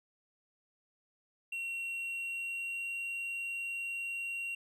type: tone with pitch glide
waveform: triangle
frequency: 2734 to 2750 Hz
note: F7 to F7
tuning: -37 to -27 cents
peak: -34 dBFS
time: 1.52-4.55 s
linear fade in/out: 5 ms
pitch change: +10 cents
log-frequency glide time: 1.77-2.88 s
effects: none